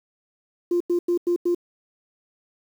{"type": "tone bursts", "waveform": "sine", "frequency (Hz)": 349.2, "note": "F4", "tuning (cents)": 0, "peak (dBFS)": -17, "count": 5, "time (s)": [0.71, 1.548], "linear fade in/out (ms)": 5, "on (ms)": 94, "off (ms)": 92, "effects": ["tanh soft clip ceiling -14 dBFS", "8-bit"]}